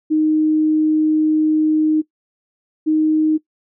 sine tone pair in turn, 310 / 311.1 Hz, D#4 / D#4, -6 / 0 cents, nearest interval unison, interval 6 cents, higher second, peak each -12 dBFS, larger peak neither, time 0.1-2.02 / 2.86-3.38 s, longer first, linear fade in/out 20 ms, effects noise-tail reverb RT60 0.1 s tail -19 dB re dry

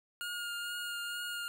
25% pulse tone with vibrato, 1421 Hz, F6, 30 cents sharp, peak -33 dBFS, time 0.21-1.48 s, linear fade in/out 0 ms, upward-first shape triangle, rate 2.2 Hz, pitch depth 18 cents each way, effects none

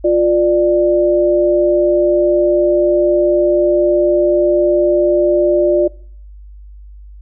sine tone pair together, 351.4 / 592.7 Hz, F4 / D5, +11 / +16 cents, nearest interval major sixth, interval 905 cents, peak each -12 dBFS, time 0.04-5.88 s, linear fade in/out 10 ms, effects noise-tail reverb RT60 0.5 s tail -21 dB re dry + added 50 Hz sine -33 dBFS peak until 7.21 s

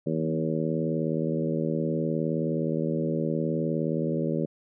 harmonic tone with a mistuned harmonic, 79.3 Hz, D#2, 33 cents sharp, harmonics 2 / 3 / 4 / 5 / 6 / 7, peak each -29 / -31 / -32 / -33 / -34 / -34 dBFS, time 0.06-4.46 s, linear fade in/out 10 ms, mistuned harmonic 2, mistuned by +20 cents, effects none

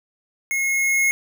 square tone with level ramp, 2165 Hz, C#7, 41 cents flat, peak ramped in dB -21 to -16 dBFS, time 0.51-1.11 s, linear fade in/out 0 ms, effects none

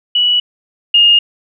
sine tone pair in turn, 2941 / 2840 Hz, F#7 / F7, -11 / +28 cents, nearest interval minor second, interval 61 cents, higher first, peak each -9 / -5 dBFS, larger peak second, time 0.15-0.4 / 0.94-1.19 s, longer neither, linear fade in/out 5 ms, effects none

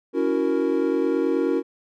triangle chord, F# dominant seventh, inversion second, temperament equal with one note detuned, 280.4 / 329.6 / 370 / 466.2 Hz, C#4 / E4 / F#4 / A#4, +20 / 0 / 0 / 0 cents, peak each -23 dBFS, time 0.13-1.63 s, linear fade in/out 50 ms, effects none

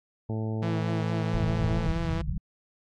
harmonic tone, 110 Hz, A2, in tune, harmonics 1 / 2 / 3 / 4 / 5 / 6 / 7 / 8, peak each -29 / -34 / -39 / -39 / -45 / -46 / -48 / -48 dBFS, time 0.29-1.87 s, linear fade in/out 5 ms
sawtooth tone with vibrato, 164.81 Hz, E3, in tune, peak -25 dBFS, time 0.62-2.22 s, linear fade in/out 10 ms, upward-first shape sine, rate 4.5 Hz, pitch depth 31 cents each way
pink low-pass noise, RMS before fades -30 dBFS, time 1.34-2.38 s, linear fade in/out 5 ms, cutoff 190 Hz, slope 96 dB/octave
effects low-pass 4000 Hz 12 dB/octave + AAC 64 kbps

